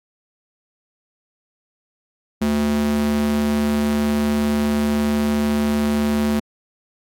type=tone with high-pass filter; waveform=square; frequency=73.42 Hz; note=D2; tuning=in tune; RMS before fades=-19 dBFS; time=2.41-6.4 s; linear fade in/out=10 ms; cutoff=180 Hz; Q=3.7; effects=AAC 64 kbps